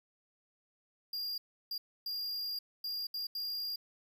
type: tone bursts at uneven times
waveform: square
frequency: 4810 Hz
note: D8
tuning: 41 cents sharp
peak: -36 dBFS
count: 6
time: 1.13-1.38 / 1.71-1.78 / 2.06-2.59 / 2.84-3.07 / 3.14-3.27 / 3.35-3.76 s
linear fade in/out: 5 ms
effects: 11-bit